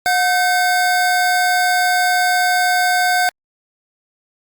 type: tone pair together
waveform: square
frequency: 724.1 / 1538 Hz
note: F#5 / G6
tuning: -38 / -33 cents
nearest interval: octave + minor second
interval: 1305 cents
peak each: -16 / -18 dBFS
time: 0.06-3.29 s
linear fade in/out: 0 ms
effects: Opus 48 kbps